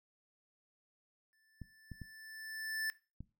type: tone with exponential growth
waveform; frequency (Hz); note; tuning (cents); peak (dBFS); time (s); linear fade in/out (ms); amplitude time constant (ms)
square; 1760; A6; 0; -34; 1.33-2.9; 0; 340
type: clicks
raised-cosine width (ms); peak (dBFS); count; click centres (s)
5; -33; 4; 1.617 / 1.917 / 2.017 / 3.206
effects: noise-tail reverb RT60 0.3 s tail -19 dB re dry